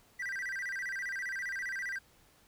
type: tone with vibrato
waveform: triangle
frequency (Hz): 1760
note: A6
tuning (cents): 0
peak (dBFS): -33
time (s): 0.19-1.99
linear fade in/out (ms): 10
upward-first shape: square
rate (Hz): 15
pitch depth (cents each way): 190
effects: pink hiss -64 dBFS RMS until 2.47 s